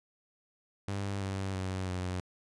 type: tone with pitch steps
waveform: sawtooth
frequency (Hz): 99.5 / 96.67 / 93.92 / 91.24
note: G2 / G2 / F#2 / F#2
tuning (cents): +26 / -24 / +26 / -24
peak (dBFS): -29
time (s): 0.88-2.2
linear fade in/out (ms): 0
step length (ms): 330
effects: resampled to 22050 Hz